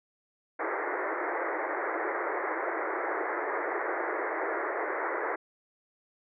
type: band-pass noise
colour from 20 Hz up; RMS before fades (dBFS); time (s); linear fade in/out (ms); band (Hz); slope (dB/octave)
pink; -32; 0.59-5.36; 10; 320 to 2100; 96
effects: none